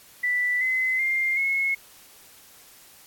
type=tone with pitch steps; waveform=sine; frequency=1975.5 / 2040 / 2108 / 2177 Hz; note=B6 / C7 / C7 / C#7; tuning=0 / -44 / +12 / -32 cents; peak=-21 dBFS; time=0.23-1.75 s; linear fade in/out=10 ms; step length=380 ms; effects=white hiss -51 dBFS RMS until 3.06 s + AAC 64 kbps